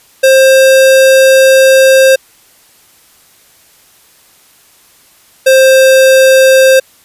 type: tone pair in turn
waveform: square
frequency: 530 / 527.4 Hz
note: C5 / C5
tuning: +22 / +14 cents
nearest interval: unison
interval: 8 cents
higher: first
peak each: -3 dBFS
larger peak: neither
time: 0.23-2.16 / 5.46-6.8 s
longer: first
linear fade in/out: 10 ms
effects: white hiss -45 dBFS RMS until 7.04 s + resampled to 32000 Hz